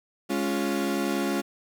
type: chord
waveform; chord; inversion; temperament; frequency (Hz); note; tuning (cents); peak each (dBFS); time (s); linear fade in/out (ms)
35% pulse; Db major; second; equal; 207.7 / 277.2 / 349.2; Ab3 / Db4 / F4; 0 / 0 / 0; -28 / -27 / -28; 0.29-1.42; 20
effects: 10-bit